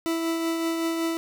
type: tone with tremolo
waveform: 40% pulse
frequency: 329.6 Hz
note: E4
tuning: in tune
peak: -22 dBFS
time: 0.06-1.17 s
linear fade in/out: 0 ms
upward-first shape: triangle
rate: 5.3 Hz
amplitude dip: 35%
effects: none